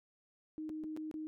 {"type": "tone with dropouts", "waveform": "sine", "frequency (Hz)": 311.1, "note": "D#4", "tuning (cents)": 0, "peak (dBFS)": -39, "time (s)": [0.58, 1.27], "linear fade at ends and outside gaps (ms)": 0, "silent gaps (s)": [[0.693, 0.699], [0.837, 0.842], [0.965, 0.973], [1.113, 1.141]], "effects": []}